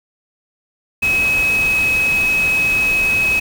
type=tone in noise; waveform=sine; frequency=2553 Hz; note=D#7; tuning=44 cents sharp; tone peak=-13 dBFS; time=1.02-3.4 s; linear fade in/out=10 ms; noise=pink; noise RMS=-27 dBFS; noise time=1.02-3.4 s; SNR=+11 dB; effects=none